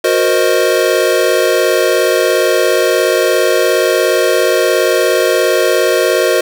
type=chord; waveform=square; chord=C half-diminished seventh; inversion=second; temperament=equal with one note detuned; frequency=364.9 / 466.2 / 523.3 / 622.3 Hz; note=Gb4 / Bb4 / C5 / Eb5; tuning=-24 / 0 / 0 / 0 cents; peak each=-16 dBFS; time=0.04-6.41 s; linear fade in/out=5 ms; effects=none